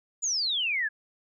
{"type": "exponential sweep", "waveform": "sine", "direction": "down", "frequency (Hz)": [7130, 1640], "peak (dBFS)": -25, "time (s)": [0.22, 0.89], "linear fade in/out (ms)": 20, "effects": []}